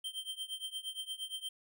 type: tone with tremolo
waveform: square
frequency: 3136 Hz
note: G7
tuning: in tune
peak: -36 dBFS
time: 0.04-1.49 s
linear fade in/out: 5 ms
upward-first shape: triangle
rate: 8.6 Hz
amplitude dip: 95%
effects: none